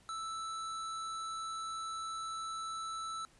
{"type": "tone", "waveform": "square", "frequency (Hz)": 1318.5, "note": "E6", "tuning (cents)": 0, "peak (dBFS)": -39, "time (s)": [0.09, 3.25], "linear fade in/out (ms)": 0, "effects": ["pink hiss -65 dBFS RMS until 3.39 s", "resampled to 24000 Hz"]}